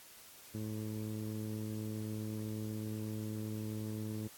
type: tone with low-pass filter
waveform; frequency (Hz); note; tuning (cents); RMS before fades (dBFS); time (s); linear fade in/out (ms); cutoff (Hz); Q
15% pulse; 107.9; A2; -33; -40; 0.54-4.28; 10; 350; 0.72
effects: white hiss -56 dBFS RMS until 4.37 s + AAC 64 kbps